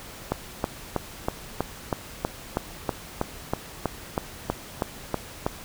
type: click train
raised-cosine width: 1 ms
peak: -9 dBFS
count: 17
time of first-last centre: 0.32-5.465 s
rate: 3.11 Hz
effects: pink hiss -42 dBFS RMS until 5.64 s